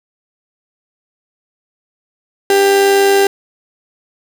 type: tone with amplitude modulation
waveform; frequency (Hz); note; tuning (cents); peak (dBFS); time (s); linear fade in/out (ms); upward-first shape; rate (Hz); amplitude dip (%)
35% pulse; 395.6; G4; +16; -5; 2.5-3.27; 2; sine; 101; 35
effects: none